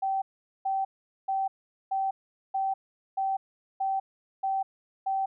sine tone bursts, 774 Hz, G5, 22 cents flat, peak -25 dBFS, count 9, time 0.02-5.26 s, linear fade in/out 10 ms, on 200 ms, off 430 ms, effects none

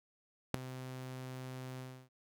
sawtooth tone with ADSR envelope, 129 Hz, C3, 24 cents flat, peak -22 dBFS, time 0.54-2.09 s, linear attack 4 ms, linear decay 4 ms, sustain -17 dB, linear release 300 ms, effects none

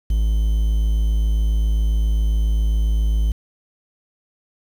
triangle tone with quantisation, 53.7 Hz, A1, 41 cents flat, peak -13 dBFS, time 0.1-3.32 s, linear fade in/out 5 ms, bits 7, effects none

